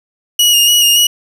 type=tone with vibrato; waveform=sawtooth; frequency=2876 Hz; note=F#7; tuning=50 cents flat; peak=-4 dBFS; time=0.39-1.07 s; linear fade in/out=5 ms; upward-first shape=square; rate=3.5 Hz; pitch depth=22 cents each way; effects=none